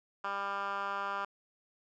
10% pulse tone with band-pass filter, 198.9 Hz, G3, 25 cents sharp, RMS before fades -36 dBFS, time 0.24-1.25 s, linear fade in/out 5 ms, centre 1300 Hz, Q 2.5, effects resampled to 16000 Hz + 11-bit

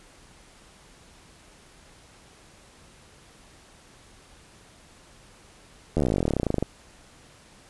slowing click train, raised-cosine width 2 ms, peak -10 dBFS, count 28, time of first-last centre 5.97-6.626 s, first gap 12 ms, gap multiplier 1.05, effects pink hiss -53 dBFS RMS until 7.69 s + resampled to 24000 Hz

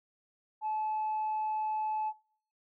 sine tone, 863 Hz, A5, 34 cents flat, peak -29 dBFS, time 0.61-2.13 s, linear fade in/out 50 ms, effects noise-tail reverb RT60 0.6 s tail -25 dB re dry + tanh soft clip ceiling -27 dBFS

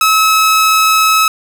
sawtooth tone, 1291 Hz, E6, 37 cents flat, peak -4 dBFS, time 0.01-1.28 s, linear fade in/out 2 ms, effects none

